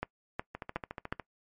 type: two click trains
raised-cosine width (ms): 0.5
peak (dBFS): -23 / -17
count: 10 / 4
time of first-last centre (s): 0.55-1.197 / 0.03-1.125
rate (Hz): 13.9 / 2.74
effects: noise-tail reverb RT60 0.1 s tail -21 dB re dry + MP3 64 kbps